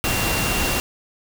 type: tone in noise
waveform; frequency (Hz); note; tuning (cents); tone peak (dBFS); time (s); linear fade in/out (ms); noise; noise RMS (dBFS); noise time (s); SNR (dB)
sine; 2757; F7; -23; -27; 0.04-0.8; 0; pink; -22; 0.04-0.8; -8
effects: none